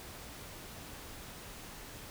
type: silence
effects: pink hiss -48 dBFS RMS until 2.1 s